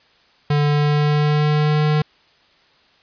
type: tone with pitch glide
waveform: square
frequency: 146.83 to 151.39 Hz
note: D3 to D#3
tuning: 0 to -47 cents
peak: -15 dBFS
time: 0.5-2.02 s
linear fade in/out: 5 ms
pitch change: +53 cents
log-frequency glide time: 0.62-1.83 s
effects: white hiss -55 dBFS RMS until 3.02 s + resampled to 11025 Hz